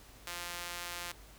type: tone with high-pass filter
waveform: sawtooth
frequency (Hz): 174.61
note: F3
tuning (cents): 0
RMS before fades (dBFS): -42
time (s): 0.27-1.12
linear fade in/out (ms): 0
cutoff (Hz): 1200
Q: 0.5
effects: added 50 Hz sine -57 dBFS peak until 1.38 s + pink hiss -57 dBFS RMS until 1.38 s